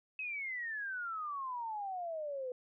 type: exponential sweep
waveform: sine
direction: down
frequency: 2583 to 493.8 Hz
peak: -37 dBFS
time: 0.19-2.52 s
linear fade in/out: 2 ms
effects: none